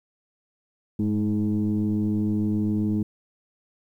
sine tone with frequency modulation, 210 Hz, G#3, 19 cents sharp, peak -20 dBFS, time 0.99-3.03 s, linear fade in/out 5 ms, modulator 107 Hz, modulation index 1, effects tanh soft clip ceiling -16 dBFS + 10-bit

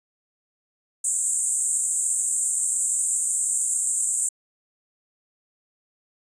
pink band-pass noise, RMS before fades -24 dBFS, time 1.04-4.29 s, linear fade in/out 5 ms, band 7300 to 9200 Hz, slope 96 dB/octave, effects resampled to 22050 Hz

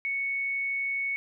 sine tone, 2217 Hz, C#7, in tune, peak -27 dBFS, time 0.05-1.16 s, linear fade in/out 0 ms, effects none

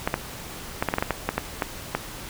clicks, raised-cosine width 0.5 ms, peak -7 dBFS, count 12, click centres 0.075 / 0.141 / 0.825 / 0.887 / 0.939 / 0.984 / 1.025 / 1.107 / 1.29 / 1.38 / 1.622 / 1.95 s, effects pink hiss -38 dBFS RMS until 2.29 s

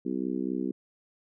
harmonic tone, 64 Hz, C2, 38 cents flat, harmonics 3 / 4 / 5 / 6 / 7, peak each -35 / -32 / -33 / -36 / -45 dBFS, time 0.05-0.72 s, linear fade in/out 10 ms, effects none

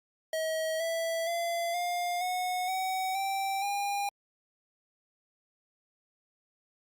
square tone with pitch steps, 638 / 659.7 / 682.2 / 705.5 / 729.5 / 754.3 / 780 / 806.6 Hz, D#5 / E5 / F5 / F5 / F#5 / F#5 / G5 / G5, +43 / +1 / -41 / +17 / -25 / +33 / -9 / +49 cents, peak -30 dBFS, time 0.33-4.09 s, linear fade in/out 2 ms, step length 470 ms, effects Opus 48 kbps

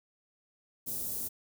white band-stop noise, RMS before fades -36 dBFS, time 0.86-1.29 s, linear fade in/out 20 ms, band 390 to 9500 Hz, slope 12 dB/octave, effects none

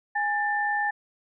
sine tone pair together, 826.6 / 1776 Hz, G#5 / A6, -8 / +16 cents, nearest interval octave + minor second, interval 1324 cents, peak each -26 dBFS, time 0.15-0.91 s, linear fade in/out 10 ms, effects none

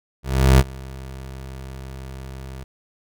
25% pulse tone with ADSR envelope, 66 Hz, C2, 16 cents sharp, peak -5 dBFS, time 0.23-2.64 s, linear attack 360 ms, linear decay 40 ms, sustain -24 dB, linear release 6 ms, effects none

